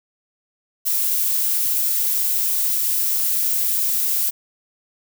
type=noise; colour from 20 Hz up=violet; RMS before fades=-20 dBFS; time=0.85-4.31 s; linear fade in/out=20 ms; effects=none